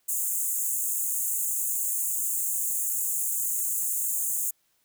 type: high-pass noise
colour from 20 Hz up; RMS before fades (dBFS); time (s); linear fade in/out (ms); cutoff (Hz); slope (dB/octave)
pink; -28; 0.08-4.51; 10; 6700; 96
effects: white hiss -70 dBFS RMS until 4.84 s